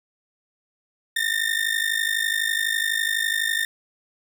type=ring-modulated tone; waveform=30% pulse; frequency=1815 Hz; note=A#6; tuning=47 cents flat; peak=-16 dBFS; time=1.16-3.65 s; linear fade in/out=2 ms; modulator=26 Hz; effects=none